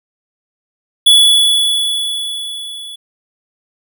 square tone with level ramp, 3415 Hz, G#7, 48 cents sharp, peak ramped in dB -4 to -28 dBFS, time 1.06-2.96 s, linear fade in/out 10 ms, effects none

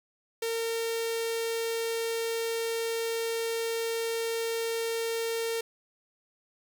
sawtooth tone with notch filter, 457.4 Hz, A#4, 33 cents flat, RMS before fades -31 dBFS, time 0.42-5.61 s, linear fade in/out 5 ms, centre 1100 Hz, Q 0.97, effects none

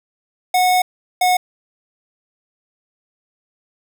square tone pair in turn, 732 / 729.1 Hz, F#5 / F#5, -19 / -26 cents, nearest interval unison, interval 7 cents, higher first, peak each -13 dBFS, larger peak neither, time 0.54-0.82 / 1.21-1.37 s, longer first, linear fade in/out 5 ms, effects none

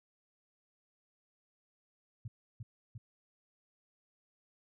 sine tone with echo, 114.7 Hz, A#2, 28 cents flat, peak -39 dBFS, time 2.25-2.28 s, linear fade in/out 5 ms, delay 350 ms, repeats 2, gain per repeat -2 dB, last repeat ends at 2.98 s, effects none

